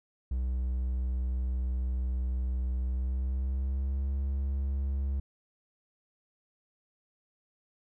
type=tone with pitch glide; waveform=triangle; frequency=63 to 68.31 Hz; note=B1 to C#2; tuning=+35 to -25 cents; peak=-26 dBFS; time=0.31-5.2 s; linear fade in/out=5 ms; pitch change=+140 cents; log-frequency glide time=2.85-4.1 s; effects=none